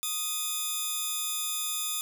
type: tone pair together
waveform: 5% pulse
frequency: 1244.5 / 3524 Hz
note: D#6 / A7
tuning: 0 / +2 cents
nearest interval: octave + tritone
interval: 1802 cents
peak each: -23 dBFS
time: 0.03-2.01 s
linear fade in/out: 0 ms
effects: none